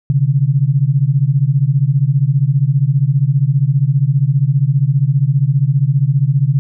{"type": "beating tone pair", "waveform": "sine", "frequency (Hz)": [130.81, 145.81], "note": ["C3", "D3"], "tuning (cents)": [0, -12], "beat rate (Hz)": 15, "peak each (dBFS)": -13, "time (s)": [0.1, 6.59], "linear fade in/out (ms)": 0, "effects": []}